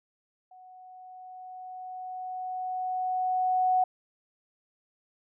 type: tone with level ramp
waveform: sine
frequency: 740 Hz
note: F#5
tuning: in tune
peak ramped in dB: -49 to -20 dBFS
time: 0.51-3.84 s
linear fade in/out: 5 ms
effects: none